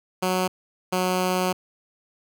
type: tone pair in turn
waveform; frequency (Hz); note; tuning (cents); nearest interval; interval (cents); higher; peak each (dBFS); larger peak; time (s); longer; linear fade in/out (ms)
10% pulse; 184.5 / 183.54; F#3 / F#3; -5 / -14; unison; 9; first; -13; neither; 0.22-0.48 / 0.92-1.53; second; 10
effects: none